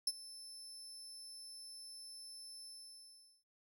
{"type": "tone with ADSR envelope", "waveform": "30% pulse", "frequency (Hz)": 5280, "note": "E8", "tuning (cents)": 2, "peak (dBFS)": -26, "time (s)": [0.07, 3.44], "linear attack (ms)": 4, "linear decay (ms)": 40, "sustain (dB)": -20, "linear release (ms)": 790, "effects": []}